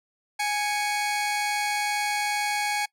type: tone pair together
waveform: sawtooth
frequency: 830.6 / 2229 Hz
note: G#5 / C#7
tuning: 0 / +9 cents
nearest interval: octave + perfect fourth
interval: 1709 cents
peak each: -22 / -26 dBFS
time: 0.39-2.86 s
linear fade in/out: 10 ms
effects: noise-tail reverb RT60 0.1 s tail -23 dB re dry + low-pass 12000 Hz 12 dB/octave